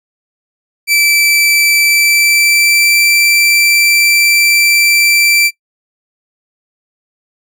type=tone with pitch glide; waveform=sawtooth; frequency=2324 to 2342 Hz; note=D7 to D7; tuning=-19 to -5 cents; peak=-4 dBFS; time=0.87-5.51 s; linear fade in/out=50 ms; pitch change=+14 cents; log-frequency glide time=1.77-3.12 s; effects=noise-tail reverb RT60 0.1 s tail -22 dB re dry